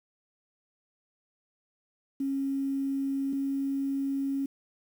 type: tone pair in turn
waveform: sine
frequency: 273.3 / 274.3 Hz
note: C#4 / C#4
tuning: -24 / -18 cents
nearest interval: unison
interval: 6 cents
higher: second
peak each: -27 dBFS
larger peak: neither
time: 2.2-3.33 / 3.33-4.46 s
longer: neither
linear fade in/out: 5 ms
effects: 9-bit